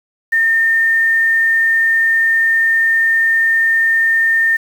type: tone with quantisation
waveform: sine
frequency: 1815 Hz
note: A#6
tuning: 47 cents flat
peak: -10 dBFS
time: 0.32-4.57 s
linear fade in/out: 10 ms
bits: 6
effects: none